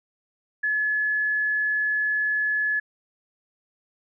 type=tone; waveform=sine; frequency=1709 Hz; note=G#6; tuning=49 cents sharp; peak=-21 dBFS; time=0.63-2.8 s; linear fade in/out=10 ms; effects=none